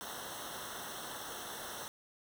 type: noise with comb filter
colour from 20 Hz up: pink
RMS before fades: -44 dBFS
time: 0.01-1.88 s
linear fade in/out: 0 ms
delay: 0.42 ms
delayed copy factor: -0.95
effects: none